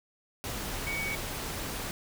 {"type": "tone in noise", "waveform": "sine", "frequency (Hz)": 2247, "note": "C#7", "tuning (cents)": 23, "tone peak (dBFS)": -32, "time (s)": [0.87, 1.15], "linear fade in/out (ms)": 0, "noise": "pink", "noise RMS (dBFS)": -36, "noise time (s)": [0.44, 1.91], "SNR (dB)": 1, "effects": []}